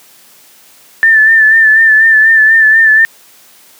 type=tone with vibrato; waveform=sine; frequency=1771 Hz; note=A6; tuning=11 cents sharp; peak=-3 dBFS; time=1.03-3.05 s; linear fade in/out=0 ms; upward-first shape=sine; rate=4.1 Hz; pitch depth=40 cents each way; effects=white hiss -42 dBFS RMS until 3.79 s + high-pass 150 Hz 12 dB/octave